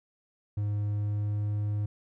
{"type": "tone with pitch glide", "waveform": "triangle", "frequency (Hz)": [103.5, 104.1], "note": ["G#2", "G#2"], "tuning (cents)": [-5, 5], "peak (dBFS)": -25, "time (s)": [0.57, 1.86], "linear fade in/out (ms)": 5, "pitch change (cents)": 10, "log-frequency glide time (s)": [0.85, 1.51], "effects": []}